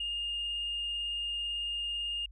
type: tone with vibrato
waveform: sine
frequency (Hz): 2829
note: F7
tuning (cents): +22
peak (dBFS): -31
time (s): 0-2.26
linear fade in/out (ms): 5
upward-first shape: sine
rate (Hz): 18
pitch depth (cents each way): 8
effects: tanh soft clip ceiling -28 dBFS + added 50 Hz sine -48 dBFS peak until 2.31 s